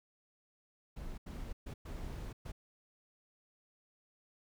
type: noise bursts at uneven times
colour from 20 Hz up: brown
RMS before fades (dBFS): -43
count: 5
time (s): 0.96-1.18 / 1.26-1.53 / 1.66-1.74 / 1.85-2.33 / 2.45-2.52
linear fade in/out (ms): 10
effects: none